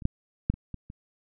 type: clicks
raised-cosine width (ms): 5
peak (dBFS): -29 / -11 / -10 / -28 / -23 / -29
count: 6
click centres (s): 0.022 / 0.054 / 0.5 / 0.54 / 0.743 / 0.901
effects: none